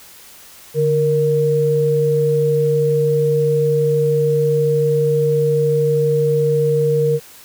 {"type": "tone pair together", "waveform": "sine", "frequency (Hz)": [146.83, 466.2], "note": ["D3", "A#4"], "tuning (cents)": [0, 0], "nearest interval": "octave + minor sixth", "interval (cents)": 2000, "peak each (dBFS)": [-18, -14], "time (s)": [0.74, 7.2], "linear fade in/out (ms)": 50, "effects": ["white hiss -42 dBFS RMS until 7.44 s"]}